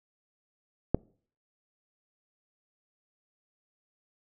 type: click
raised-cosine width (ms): 2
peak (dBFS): -9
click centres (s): 0.946
effects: noise-tail reverb RT60 0.5 s tail -26 dB re dry